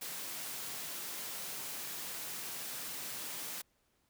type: high-pass noise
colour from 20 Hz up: white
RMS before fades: -42 dBFS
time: 0.01-3.62 s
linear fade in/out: 10 ms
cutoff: 110 Hz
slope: 96 dB/octave
effects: pink hiss -75 dBFS RMS until 4.09 s